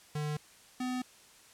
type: tone pair in turn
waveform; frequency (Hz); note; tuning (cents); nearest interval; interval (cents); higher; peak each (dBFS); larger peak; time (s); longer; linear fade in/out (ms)
square; 150.1 / 252.4; D3 / B3; +38 / +38; major sixth; 900; second; -33 / -33; neither; 0.15-0.37 / 0.8-1.02; neither; 5
effects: white hiss -58 dBFS RMS until 1.53 s + low-pass 10000 Hz 12 dB/octave